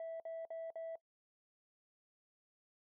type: tone bursts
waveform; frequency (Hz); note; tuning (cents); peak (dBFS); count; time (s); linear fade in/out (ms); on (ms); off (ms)
sine; 656; E5; -9; -39; 4; 0-0.956; 2; 200; 52
effects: noise-tail reverb RT60 0.1 s tail -22 dB re dry + tanh soft clip ceiling -40 dBFS